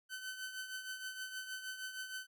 sawtooth tone with tremolo, 1522 Hz, F#6, 48 cents sharp, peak -36 dBFS, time 0.09-2.27 s, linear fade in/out 50 ms, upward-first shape triangle, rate 6.4 Hz, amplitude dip 65%, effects none

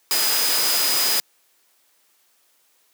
sine tone in noise, 4978 Hz, D#8, in tune, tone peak -23 dBFS, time 0.11-1.2 s, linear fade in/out 0 ms, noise white, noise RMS -21 dBFS, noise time 0.11-1.2 s, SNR -5 dB, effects white hiss -62 dBFS RMS until 2.93 s + high-pass 300 Hz 12 dB/octave

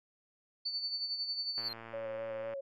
sine tone with tremolo, 4500 Hz, C#8, 25 cents sharp, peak -32 dBFS, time 0.65-1.69 s, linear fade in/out 10 ms, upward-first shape sine, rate 11 Hz, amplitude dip 55%
triangle tone with exponential growth, 4186 Hz, C8, in tune, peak -36 dBFS, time 1.38-1.73 s, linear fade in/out 1 ms, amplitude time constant 74 ms
click train, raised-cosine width 0.5 ms, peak -32 dBFS, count 110, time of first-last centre 1.58-2.536 s, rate 114 Hz
sine tone with vibrato, 554.4 Hz, C#5, in tune, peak -37 dBFS, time 1.93-2.61 s, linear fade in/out 10 ms, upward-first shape square, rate 4 Hz, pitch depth 20 cents each way
effects none

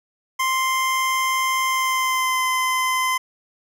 25% pulse tone with pitch glide, 1046.5 to 1030.3 Hz, C6 to C6, 0 to -27 cents, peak -15 dBFS, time 0.39-3.18 s, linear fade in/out 10 ms, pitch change -27 cents, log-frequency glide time 1.68-2.46 s, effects none

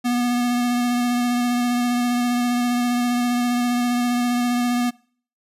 square tone with vibrato, 243.3 Hz, B3, 26 cents flat, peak -19 dBFS, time 0.04-4.91 s, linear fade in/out 20 ms, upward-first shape sine, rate 15 Hz, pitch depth 15 cents each way, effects noise-tail reverb RT60 0.5 s tail -24 dB re dry + resampled to 32000 Hz

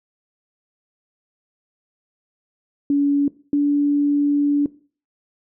sine tone pair in turn, 284.4 / 288.4 Hz, C#4 / D4, +45 / -31 cents, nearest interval unison, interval 24 cents, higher second, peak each -14 dBFS, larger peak neither, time 2.9-3.28 / 3.53-4.66 s, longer second, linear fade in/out 2 ms, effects noise-tail reverb RT60 0.4 s tail -19 dB re dry

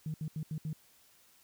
sine tone bursts at uneven times, 155.56 Hz, D#3, in tune, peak -33 dBFS, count 5, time 0.06-0.14 / 0.21-0.28 / 0.36-0.43 / 0.51-0.58 / 0.65-0.73 s, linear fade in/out 2 ms, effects tanh soft clip ceiling -29 dBFS + white hiss -64 dBFS RMS until 1.43 s

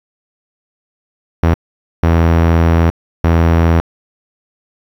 sawtooth tone bursts at uneven times, 83.1 Hz, E2, 15 cents sharp, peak -4 dBFS, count 3, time 1.43-1.54 / 2.03-2.9 / 3.24-3.8 s, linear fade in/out 0 ms, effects low-pass 2000 Hz 12 dB/octave + 7-bit

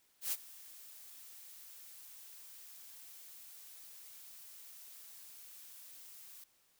blue noise with ADSR envelope, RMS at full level -34 dBFS, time 0.21-6.44 s, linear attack 110 ms, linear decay 41 ms, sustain -20 dB, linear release 4 ms, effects white hiss -72 dBFS RMS until 6.79 s

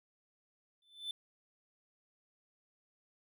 triangle tone with exponential growth, 3523 Hz, A7, 1 cent sharp, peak -33 dBFS, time 0.82-1.11 s, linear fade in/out 2 ms, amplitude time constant 63 ms, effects none

